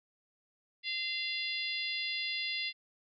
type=harmonic tone; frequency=690 Hz; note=F5; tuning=21 cents flat; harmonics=3 / 4 / 5 / 6 / 7; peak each=-38 / -39 / -40 / -41 / -41 dBFS; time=0.83-2.73 s; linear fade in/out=50 ms; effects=none